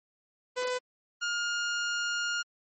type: tone pair in turn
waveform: sawtooth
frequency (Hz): 501 / 1417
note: B4 / F6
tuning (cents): +25 / +25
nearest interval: octave + tritone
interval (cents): 1800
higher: second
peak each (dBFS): -25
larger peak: neither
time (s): 0.56-0.79 / 1.21-2.43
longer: second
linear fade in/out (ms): 20
effects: MP3 32 kbps